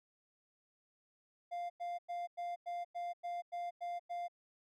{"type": "tone bursts", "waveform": "triangle", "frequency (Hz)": 698.5, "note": "F5", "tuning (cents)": 0, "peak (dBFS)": -36, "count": 10, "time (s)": [1.51, 4.283], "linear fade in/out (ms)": 20, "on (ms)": 190, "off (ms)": 97, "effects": []}